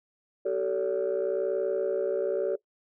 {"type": "tone cluster", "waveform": "sine", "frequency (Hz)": [382.1, 443, 570], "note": ["G4", "A4", "C#5"], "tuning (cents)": [-44, 12, 48], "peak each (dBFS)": -28, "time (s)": [0.45, 2.56], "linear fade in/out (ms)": 10, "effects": ["noise-tail reverb RT60 0.1 s tail -19 dB re dry", "tanh soft clip ceiling -20 dBFS"]}